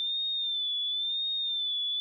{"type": "tone with vibrato", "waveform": "sine", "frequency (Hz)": 3565, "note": "A7", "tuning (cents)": 22, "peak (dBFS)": -28, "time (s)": [0, 2], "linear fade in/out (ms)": 0, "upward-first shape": "sine", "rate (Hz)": 0.96, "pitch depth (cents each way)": 69, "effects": []}